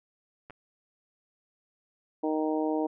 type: clicks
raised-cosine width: 0.5 ms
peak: -31 dBFS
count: 2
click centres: 0.499 / 0.506 s
type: harmonic tone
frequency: 155.56 Hz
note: D#3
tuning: in tune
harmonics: 2 / 3 / 4 / 5 / 6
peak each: -28 / -32 / -34 / -36 / -38 dBFS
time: 2.23-2.87 s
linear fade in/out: 10 ms
effects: none